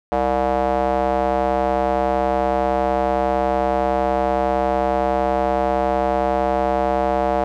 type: tone with band-pass filter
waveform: square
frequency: 65.41 Hz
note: C2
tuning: in tune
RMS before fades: -19 dBFS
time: 0.12-7.44 s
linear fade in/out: 0 ms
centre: 680 Hz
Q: 3.1
effects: none